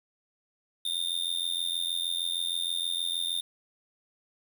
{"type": "tone with amplitude modulation", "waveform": "square", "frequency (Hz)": 3629, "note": "A#7", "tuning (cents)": -47, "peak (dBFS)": -25, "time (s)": [0.85, 3.41], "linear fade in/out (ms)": 5, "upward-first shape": "sine", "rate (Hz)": 86.4, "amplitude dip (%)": 95, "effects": ["9-bit"]}